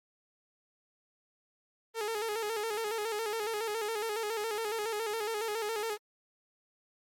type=tone with vibrato; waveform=sawtooth; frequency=435.6 Hz; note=A4; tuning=17 cents flat; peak=-28 dBFS; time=1.94-5.98 s; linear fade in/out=50 ms; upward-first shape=square; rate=7.2 Hz; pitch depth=71 cents each way; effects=MP3 64 kbps